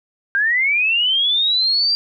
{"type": "linear sweep", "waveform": "sine", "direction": "up", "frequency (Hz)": [1569, 4750], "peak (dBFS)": -14, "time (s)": [0.35, 1.95], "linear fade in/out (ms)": 0, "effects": []}